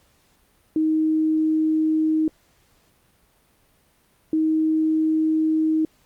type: tone pair in turn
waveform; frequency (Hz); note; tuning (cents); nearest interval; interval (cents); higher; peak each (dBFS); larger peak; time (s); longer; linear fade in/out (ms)
sine; 314 / 315.2; D#4 / D#4; +16 / +23; unison; 7; second; -17; neither; 0.76-2.28 / 4.33-5.85; neither; 2
effects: pink hiss -61 dBFS RMS until 6.05 s + Opus 48 kbps

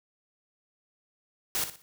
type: noise with echo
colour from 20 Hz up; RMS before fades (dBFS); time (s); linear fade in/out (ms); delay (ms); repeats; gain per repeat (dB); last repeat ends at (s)
white; -29; 1.55-1.64; 0; 60; 3; -10; 1.82
effects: none

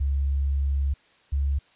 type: tone pair in turn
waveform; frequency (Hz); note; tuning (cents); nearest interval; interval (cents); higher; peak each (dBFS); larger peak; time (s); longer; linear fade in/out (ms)
sine; 69.3 / 69.7; C#2 / C#2; 0 / +10; unison; 10; second; -21; neither; 0-0.94 / 1.32-1.59; first; 10
effects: white hiss -59 dBFS RMS until 1.75 s + resampled to 8000 Hz

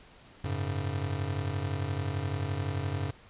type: chord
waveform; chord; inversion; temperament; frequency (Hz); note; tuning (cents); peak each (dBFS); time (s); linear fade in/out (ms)
square; F# suspended second; none; just; 92.5 / 104.06 / 138.75; F#2 / G#2 / C#3; 0 / +4 / +2; -34 / -36 / -36; 0.44-3.11; 5
effects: pink hiss -55 dBFS RMS until 3.29 s + resampled to 8000 Hz

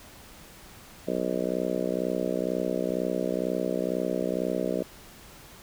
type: harmonic tone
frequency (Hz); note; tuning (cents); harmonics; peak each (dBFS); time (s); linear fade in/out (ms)
62.1; B1; +10; 3 / 4 / 5 / 6 / 7 / 8 / 9 / 10; -34 / -34 / -34 / -34 / -34 / -34 / -34 / -34; 1.07-4.83; 10
effects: pink hiss -49 dBFS RMS until 5.62 s

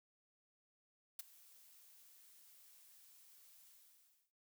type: noise with ADSR envelope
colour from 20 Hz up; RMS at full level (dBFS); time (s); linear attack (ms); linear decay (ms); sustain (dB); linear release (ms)
blue; -42; 1.19-4.32; 4; 18; -22; 640
effects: none

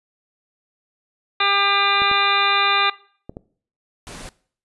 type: harmonic tone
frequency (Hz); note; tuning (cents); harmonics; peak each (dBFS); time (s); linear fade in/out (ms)
399.6; G4; +33; 1 / 2 / 3 / 4 / 5 / 6 / 7 / 9 / 10; -31 / -25 / -20 / -26 / -26 / -23 / -28 / -23 / -27; 1.4-2.9; 5
type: clicks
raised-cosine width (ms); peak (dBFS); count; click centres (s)
2; -19; 4; 2.019 / 2.114 / 3.295 / 3.369
type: noise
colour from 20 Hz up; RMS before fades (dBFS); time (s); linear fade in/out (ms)
pink; -36; 4.07-4.29; 0
effects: noise-tail reverb RT60 0.5 s tail -20 dB re dry + resampled to 24000 Hz

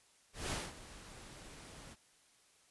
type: noise with ADSR envelope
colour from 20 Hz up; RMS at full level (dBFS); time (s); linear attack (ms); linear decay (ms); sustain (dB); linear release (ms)
pink; -37; 0.33-1.96; 180; 210; -16; 38
effects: white hiss -68 dBFS RMS until 2.7 s + resampled to 24000 Hz

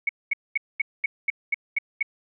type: tone bursts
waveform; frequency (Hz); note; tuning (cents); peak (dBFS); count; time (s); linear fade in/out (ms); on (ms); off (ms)
sine; 2217; C#7; 0; -19; 9; 0.07-2.028; 5; 22; 220
effects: none

